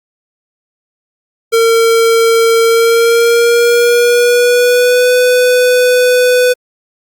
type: tone with pitch glide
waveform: square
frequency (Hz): 456.8 to 498.1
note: A#4 to B4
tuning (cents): -35 to +15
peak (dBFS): -7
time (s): 1.52-6.54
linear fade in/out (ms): 20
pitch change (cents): +150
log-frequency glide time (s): 2.64-5.12
effects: Opus 48 kbps